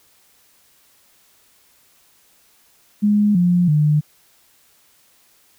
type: tone with pitch steps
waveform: sine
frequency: 207.7 / 176.68 / 150.3 Hz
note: G#3 / F3 / D3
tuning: 0 / +20 / +40 cents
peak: -12 dBFS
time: 3.02-4.01 s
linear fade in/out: 20 ms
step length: 330 ms
effects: white hiss -56 dBFS RMS until 5.58 s